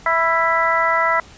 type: harmonic tone with a mistuned harmonic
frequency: 329.4 Hz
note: E4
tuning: 1 cent flat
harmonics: 2 / 3 / 4 / 5 / 6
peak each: -22 / -20 / -19 / -28 / -20 dBFS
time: 0.06-1.2 s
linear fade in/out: 2 ms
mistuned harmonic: 4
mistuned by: +20 cents
effects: pink hiss -44 dBFS RMS until 1.37 s + resampled to 16000 Hz